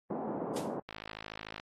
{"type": "band-pass noise", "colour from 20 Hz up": "pink", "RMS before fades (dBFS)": -37, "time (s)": [0.1, 0.8], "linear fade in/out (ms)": 5, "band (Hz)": [190, 870], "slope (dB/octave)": 24}
{"type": "noise with exponential decay", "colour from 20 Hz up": "white", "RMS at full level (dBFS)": -38, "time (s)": [0.56, 0.77], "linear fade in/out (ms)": 5, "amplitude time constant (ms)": 44}
{"type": "click train", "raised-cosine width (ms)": 0.3, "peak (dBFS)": -25, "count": 39, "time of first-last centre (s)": [0.89, 1.599], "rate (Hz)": 53.6}
{"effects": ["low-pass 10000 Hz 12 dB/octave", "AAC 32 kbps"]}